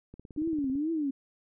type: click train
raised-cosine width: 3 ms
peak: -33 dBFS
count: 12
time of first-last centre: 0.14-0.755 s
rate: 17.9 Hz
type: tone with vibrato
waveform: sine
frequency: 294.1 Hz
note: D4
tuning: 3 cents sharp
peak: -27 dBFS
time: 0.37-1.11 s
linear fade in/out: 10 ms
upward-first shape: triangle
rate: 2.3 Hz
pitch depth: 230 cents each way
effects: none